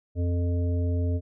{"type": "harmonic tone", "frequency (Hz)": 87.31, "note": "F2", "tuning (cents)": 0, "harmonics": [1, 3, 5, 7], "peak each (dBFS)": [-23, -33, -37, -40], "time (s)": [0.15, 1.21], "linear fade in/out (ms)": 50, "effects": []}